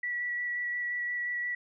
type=tone with vibrato; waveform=sine; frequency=1945 Hz; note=B6; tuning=27 cents flat; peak=-30 dBFS; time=0.03-1.55 s; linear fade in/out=5 ms; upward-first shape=square; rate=5.7 Hz; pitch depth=9 cents each way; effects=none